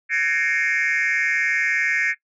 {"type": "tone with frequency modulation", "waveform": "sine", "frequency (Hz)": 1985, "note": "B6", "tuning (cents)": 8, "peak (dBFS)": -16, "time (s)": [0.09, 2.15], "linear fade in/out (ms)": 50, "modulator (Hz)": 151, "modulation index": 2.4, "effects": ["noise-tail reverb RT60 0.1 s tail -19 dB re dry", "tanh soft clip ceiling -16 dBFS"]}